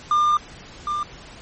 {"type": "tone pair in turn", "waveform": "triangle", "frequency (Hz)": [1200, 1194.5], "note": ["D6", "D6"], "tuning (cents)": [37, 29], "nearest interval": "unison", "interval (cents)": 8, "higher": "first", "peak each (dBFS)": [-13, -20], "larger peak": "first", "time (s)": [[0.11, 0.37], [0.87, 1.03]], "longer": "first", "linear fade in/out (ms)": 2, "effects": ["pink hiss -42 dBFS RMS until 1.41 s", "MP3 32 kbps"]}